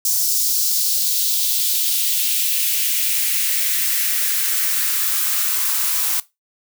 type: noise with high-pass filter sweep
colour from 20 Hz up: blue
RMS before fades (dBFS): -19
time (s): 0.05-6.2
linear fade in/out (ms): 2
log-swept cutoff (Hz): 5600 to 940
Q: 1.9
effects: noise-tail reverb RT60 0.2 s tail -18 dB re dry